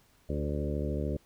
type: harmonic tone with a mistuned harmonic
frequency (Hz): 73.42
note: D2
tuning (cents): 0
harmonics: 1 / 2 / 3 / 4 / 5 / 6 / 7 / 8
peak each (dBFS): -33 / -36 / -38 / -39 / -40 / -41 / -41 / -42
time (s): 0.29-1.17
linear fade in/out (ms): 5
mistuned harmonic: 6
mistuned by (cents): -16
effects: pink hiss -65 dBFS RMS until 1.25 s